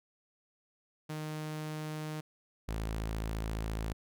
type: tone pair in turn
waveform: sawtooth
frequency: 154.2 / 54.52 Hz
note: D#3 / A1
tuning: -15 / -15 cents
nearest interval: octave + tritone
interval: 1800 cents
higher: first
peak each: -33 / -30 dBFS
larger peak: second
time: 1.09-2.21 / 2.68-3.93 s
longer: second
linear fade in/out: 10 ms
effects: none